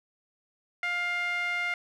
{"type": "tone with band-pass filter", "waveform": "sawtooth", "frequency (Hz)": 704, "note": "F5", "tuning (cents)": 14, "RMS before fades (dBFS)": -30, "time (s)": [0.83, 1.74], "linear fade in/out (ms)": 2, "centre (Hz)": 1900, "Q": 7.5, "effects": []}